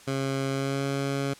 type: tone with pitch glide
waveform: 15% pulse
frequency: 135.7 to 138.39 Hz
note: C#3 to C#3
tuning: -36 to -3 cents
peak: -20 dBFS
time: 0.07-1.34 s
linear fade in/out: 10 ms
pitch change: +33 cents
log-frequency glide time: 0.5-0.85 s
effects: white hiss -51 dBFS RMS until 1.39 s + low-pass 9000 Hz 12 dB/octave